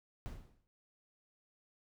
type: noise with exponential decay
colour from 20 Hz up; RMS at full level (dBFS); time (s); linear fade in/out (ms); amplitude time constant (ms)
brown; -40; 0.26-0.67; 0; 87
effects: none